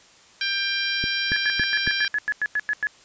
harmonic tone, 793 Hz, G5, 20 cents sharp, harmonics 2 / 3 / 4 / 5 / 6 / 7, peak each -27 / -29 / -30 / -31 / -32 / -32 dBFS, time 0.41-2.08 s, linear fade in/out 2 ms
click train, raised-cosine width 3 ms, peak -17 dBFS, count 4, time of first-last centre 1.04-1.876 s, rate 3.59 Hz
sine tone bursts, 1700 Hz, G#6, 40 cents sharp, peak -20 dBFS, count 12, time 1.32-2.87 s, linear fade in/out 0 ms, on 43 ms, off 94 ms
effects white hiss -52 dBFS RMS until 3.04 s + resampled to 16000 Hz

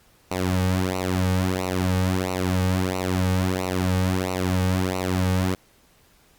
sawtooth tone with flanger, 92.5 Hz, F#2, in tune, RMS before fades -23 dBFS, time 0.31-5.55 s, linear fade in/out 5 ms, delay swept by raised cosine 0.59 to 2.99 ms, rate 1.5 Hz, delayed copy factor -0.9, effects pink hiss -58 dBFS RMS until 6.38 s + Opus 48 kbps

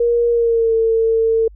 sine tone with pitch glide, 472.6 to 450.7 Hz, A#4 to A4, +24 to +42 cents, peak -12 dBFS, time 0-1.48 s, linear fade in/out 5 ms, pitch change -82 cents, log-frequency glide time 0.3-0.74 s, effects added 50 Hz sine -38 dBFS peak until 1.55 s

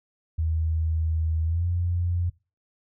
sine tone with pitch glide, 80.2 to 87.46 Hz, E2 to F2, -47 to +3 cents, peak -22 dBFS, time 0.38-2.3 s, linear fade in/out 10 ms, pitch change +150 cents, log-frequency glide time 1.44-1.66 s, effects noise-tail reverb RT60 0.3 s tail -22 dB re dry

